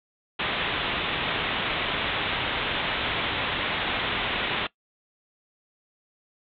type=low-pass noise; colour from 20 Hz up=white; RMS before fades=-28 dBFS; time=0.39-4.67 s; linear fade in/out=5 ms; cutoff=3700 Hz; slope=96 dB/octave; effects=noise-tail reverb RT60 0.1 s tail -20 dB re dry